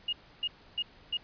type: tone bursts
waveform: sine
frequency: 2857 Hz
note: F7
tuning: 39 cents sharp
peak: -28 dBFS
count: 4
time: 0.08-1.172 s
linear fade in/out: 5 ms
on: 48 ms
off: 300 ms
effects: pink hiss -57 dBFS RMS until 1.23 s + resampled to 11025 Hz